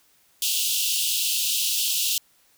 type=high-pass noise; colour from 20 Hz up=pink; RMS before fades=-24 dBFS; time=0.42-2.18 s; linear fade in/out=2 ms; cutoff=2700 Hz; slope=96 dB/octave; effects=white hiss -61 dBFS RMS until 2.57 s